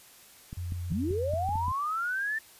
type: clicks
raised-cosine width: 5 ms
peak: -26 dBFS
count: 8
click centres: 0.529 / 0.722 / 0.921 / 1.109 / 1.337 / 1.49 / 1.556 / 1.682 s
type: tone with vibrato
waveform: sine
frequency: 87.6 Hz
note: F2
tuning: 6 cents sharp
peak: -32 dBFS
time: 0.57-1.72 s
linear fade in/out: 5 ms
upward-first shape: sine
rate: 7.1 Hz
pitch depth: 11 cents each way
type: linear sweep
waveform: sine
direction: up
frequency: 138.59 to 1800 Hz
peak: -28 dBFS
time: 0.9-2.39 s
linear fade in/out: 10 ms
effects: white hiss -54 dBFS RMS until 2.59 s + resampled to 32000 Hz